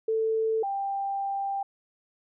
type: tone pair in turn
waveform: sine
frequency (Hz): 443.6 / 790.4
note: A4 / G5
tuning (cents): +14 / +14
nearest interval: minor seventh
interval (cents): 1000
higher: second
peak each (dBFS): -23 / -27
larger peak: first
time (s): 0.08-0.63 / 0.63-1.63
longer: second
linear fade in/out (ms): 5
effects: none